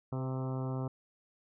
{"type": "harmonic tone with a mistuned harmonic", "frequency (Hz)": 130.81, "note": "C3", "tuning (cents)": 0, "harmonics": [1, 2, 3, 4, 5, 6, 7, 8, 9, 10], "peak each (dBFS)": [-34, -40, -44, -46, -48, -50, -51, -52, -53, -54], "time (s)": [0.12, 0.88], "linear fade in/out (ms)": 5, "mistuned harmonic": 4, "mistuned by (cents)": -15, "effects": []}